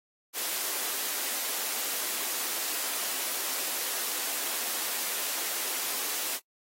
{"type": "high-pass noise", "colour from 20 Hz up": "white", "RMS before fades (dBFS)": -32, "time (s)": [0.33, 6.4], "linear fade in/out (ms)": 50, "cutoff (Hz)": 270, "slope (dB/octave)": 24, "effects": ["noise-tail reverb RT60 0.1 s tail -25 dB re dry", "AAC 48 kbps"]}